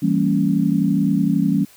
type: chord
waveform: sine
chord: E diminished seventh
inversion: none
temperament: equal with one note detuned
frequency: 164.81 / 196 / 228.7 / 277.2 Hz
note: E3 / G3 / Bb3 / Db4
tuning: 0 / 0 / -33 / 0 cents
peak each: -21 / -19 / -22 / -20 dBFS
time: 0.02-1.65 s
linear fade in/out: 10 ms
effects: white hiss -49 dBFS RMS until 1.76 s